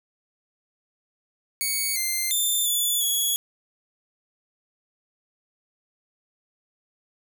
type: tone with pitch steps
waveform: 5% pulse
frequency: 2231 / 2089 / 3567 / 3465 / 3357 Hz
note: C#7 / C7 / A7 / A7 / G#7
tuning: +11 / -3 / +23 / -27 / +18 cents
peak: -14 dBFS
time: 1.61-3.36 s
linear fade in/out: 0 ms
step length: 350 ms
effects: none